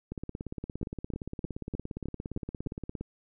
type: two click trains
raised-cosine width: 3 ms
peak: -23 / -21 dBFS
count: 51 / 7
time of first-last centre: 0.12-3.01 / 0.83-2.67 s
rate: 17.3 / 3.26 Hz
effects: none